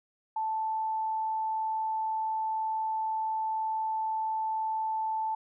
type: tone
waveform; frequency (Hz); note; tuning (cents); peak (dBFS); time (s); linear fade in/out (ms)
sine; 879; A5; -2; -28; 0.36-5.35; 5
effects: none